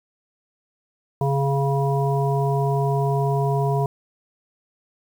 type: harmonic tone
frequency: 138.59 Hz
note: C#3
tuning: in tune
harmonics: 1 / 3 / 5 / 7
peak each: -20 / -25 / -27 / -28 dBFS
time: 1.21-3.86 s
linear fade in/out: 2 ms
effects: 8-bit